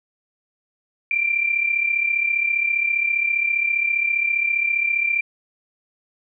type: tone pair together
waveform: sine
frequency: 2335 / 2370 Hz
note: D7 / D7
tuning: -11 / +15 cents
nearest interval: unison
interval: 26 cents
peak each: -24 / -19 dBFS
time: 1.11-5.21 s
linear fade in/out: 2 ms
effects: none